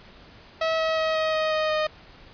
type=tone with pitch steps; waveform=sawtooth; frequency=646 / 641.2 / 636.4 / 631.6 / 626.9 / 622.2 / 617.5 Hz; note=E5 / E5 / D#5 / D#5 / D#5 / D#5 / D#5; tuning=-35 / -48 / +39 / +26 / +13 / 0 / -13 cents; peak=-18 dBFS; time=0.61-1.87 s; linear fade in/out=5 ms; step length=180 ms; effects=pink hiss -49 dBFS RMS until 2.33 s + resampled to 11025 Hz